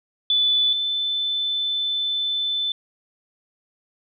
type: tone pair in turn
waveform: sine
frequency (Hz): 3482 / 3520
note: A7 / A7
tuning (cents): -19 / 0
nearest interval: unison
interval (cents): 19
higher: second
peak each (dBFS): -16 / -21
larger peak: first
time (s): 0.3-0.73 / 0.73-2.72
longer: second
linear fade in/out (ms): 2
effects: none